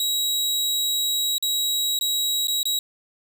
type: tone with dropouts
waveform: sawtooth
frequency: 3850 Hz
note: B7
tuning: 45 cents flat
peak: -18 dBFS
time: 0-2.79 s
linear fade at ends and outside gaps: 2 ms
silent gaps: 1.382-1.425 / 1.99-2.01 / 2.472-2.481 / 2.631-2.654 s
effects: none